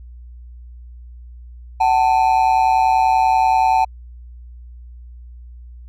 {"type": "ring-modulated tone", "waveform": "triangle", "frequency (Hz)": 820, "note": "G#5", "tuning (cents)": -22, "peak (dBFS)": -7, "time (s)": [1.8, 3.85], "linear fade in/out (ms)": 10, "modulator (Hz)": 65.2, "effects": ["added 60 Hz sine -35 dBFS peak until 5.88 s"]}